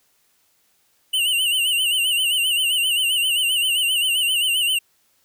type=tone with vibrato; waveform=square; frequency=2907 Hz; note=F#7; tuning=31 cents flat; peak=-18 dBFS; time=1.13-4.79 s; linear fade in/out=10 ms; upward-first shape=sine; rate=7.6 Hz; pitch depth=100 cents each way; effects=white hiss -63 dBFS RMS until 5.24 s